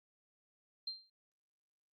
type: tone with exponential decay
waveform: sine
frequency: 4164 Hz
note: C8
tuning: 9 cents flat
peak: -35 dBFS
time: 0.87-1.1 s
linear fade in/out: 5 ms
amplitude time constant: 49 ms
effects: Opus 48 kbps